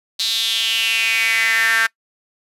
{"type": "tone with high-pass filter sweep", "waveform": "sawtooth", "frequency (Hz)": 225.6, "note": "A3", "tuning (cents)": 44, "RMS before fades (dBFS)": -18, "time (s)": [0.19, 1.87], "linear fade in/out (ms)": 10, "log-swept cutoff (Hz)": [4000, 1600], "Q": 5.6, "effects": ["noise-tail reverb RT60 0.1 s tail -22 dB re dry", "resampled to 32000 Hz"]}